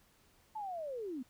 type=linear sweep; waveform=sine; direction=down; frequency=887 to 234.3 Hz; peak=-38 dBFS; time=0.55-1.23 s; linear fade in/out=10 ms; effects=pink hiss -68 dBFS RMS until 1.29 s